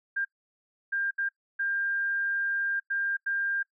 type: tone bursts at uneven times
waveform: sine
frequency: 1598 Hz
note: G6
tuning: 33 cents sharp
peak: -26 dBFS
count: 6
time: 0.16-0.25 / 0.92-1.11 / 1.18-1.29 / 1.59-2.8 / 2.9-3.17 / 3.26-3.63 s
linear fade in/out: 10 ms
effects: noise-tail reverb RT60 0.1 s tail -23 dB re dry